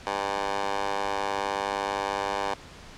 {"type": "tone with high-pass filter", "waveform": "15% pulse", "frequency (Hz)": 99.5, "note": "G2", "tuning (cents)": 26, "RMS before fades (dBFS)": -29, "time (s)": [0.07, 2.54], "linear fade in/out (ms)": 0, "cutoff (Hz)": 670, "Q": 5.6, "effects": ["pink hiss -46 dBFS RMS until 2.97 s", "low-pass 6000 Hz 12 dB/octave"]}